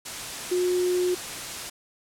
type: tone in noise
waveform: sine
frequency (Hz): 360.9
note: F#4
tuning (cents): -43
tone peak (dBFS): -21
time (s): 0.51-1.15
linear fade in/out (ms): 10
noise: white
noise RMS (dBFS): -34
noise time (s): 0.05-1.7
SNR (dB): +10
effects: low-pass 10000 Hz 12 dB/octave